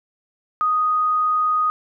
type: tone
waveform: sine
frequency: 1244.5 Hz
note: D#6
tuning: in tune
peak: -16 dBFS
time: 0.61-1.7 s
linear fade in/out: 0 ms
effects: none